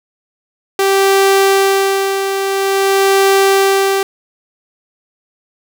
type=tone with tremolo; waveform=sawtooth; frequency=390.4 Hz; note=G4; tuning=7 cents flat; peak=-4 dBFS; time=0.79-4.03 s; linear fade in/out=2 ms; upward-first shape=sine; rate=0.49 Hz; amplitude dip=55%; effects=none